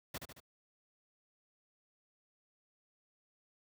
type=noise with echo; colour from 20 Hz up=pink; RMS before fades=-41 dBFS; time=0.14-0.18 s; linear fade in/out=5 ms; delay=74 ms; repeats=3; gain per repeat=-5 dB; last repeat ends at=0.402 s; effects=high-pass 80 Hz 12 dB/octave